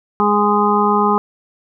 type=harmonic tone; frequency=207 Hz; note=G#3; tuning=5 cents flat; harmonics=1 / 2 / 4 / 5 / 6; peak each=-18 / -18 / -18 / -18 / -18 dBFS; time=0.2-1.18 s; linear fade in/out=0 ms; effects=none